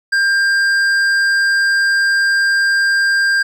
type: tone with hard clipping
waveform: sine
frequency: 1595 Hz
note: G6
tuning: 30 cents sharp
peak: -13 dBFS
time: 0.12-3.43 s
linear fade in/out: 10 ms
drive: 8 dB
effects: none